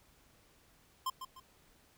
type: tone with echo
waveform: square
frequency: 1046.5 Hz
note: C6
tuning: in tune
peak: -33 dBFS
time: 1.06-1.1 s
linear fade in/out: 5 ms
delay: 150 ms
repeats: 2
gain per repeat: -9 dB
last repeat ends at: 1.4 s
effects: pink hiss -66 dBFS RMS until 1.97 s